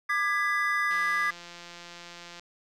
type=chord; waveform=triangle; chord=G# diminished; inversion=second; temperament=just; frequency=1196.1 / 1661.2 / 1993.5 Hz; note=D6 / G#6 / B6; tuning=+31 / 0 / +16 cents; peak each=-27 dBFS; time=0.09-1.31 s; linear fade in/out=10 ms
type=click train; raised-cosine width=0.2 ms; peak=-27 dBFS; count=258; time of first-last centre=0.91-2.396 s; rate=173 Hz
effects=none